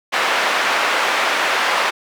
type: band-pass noise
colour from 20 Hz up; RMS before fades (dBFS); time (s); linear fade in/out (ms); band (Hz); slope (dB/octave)
white; -18; 0.12-1.91; 20; 560 to 2000; 12
effects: none